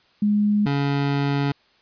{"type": "tone pair in turn", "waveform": ["sine", "25% pulse"], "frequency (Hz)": [207.7, 141.08], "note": ["G#3", "C#3"], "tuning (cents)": [0, 31], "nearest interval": "perfect fifth", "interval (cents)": 669, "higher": "first", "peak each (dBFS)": -16, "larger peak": "neither", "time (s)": [[0.22, 0.66], [0.66, 1.52]], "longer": "second", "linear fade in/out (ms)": 5, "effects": ["white hiss -59 dBFS RMS until 1.81 s", "resampled to 11025 Hz"]}